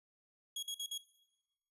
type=tone bursts; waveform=sawtooth; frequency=3316 Hz; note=G#7; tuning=3 cents flat; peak=-35 dBFS; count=4; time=0.56-0.979 s; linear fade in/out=5 ms; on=68 ms; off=49 ms; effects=noise-tail reverb RT60 1.0 s tail -18 dB re dry + resampled to 32000 Hz